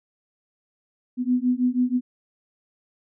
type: beating tone pair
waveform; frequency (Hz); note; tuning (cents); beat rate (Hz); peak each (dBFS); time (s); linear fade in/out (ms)
sine; 246.3 / 252.5; B3 / B3; -5 / +39; 6.2; -22; 1.17-2.01; 50
effects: none